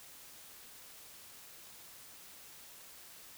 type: silence
effects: white hiss -54 dBFS RMS until 3.37 s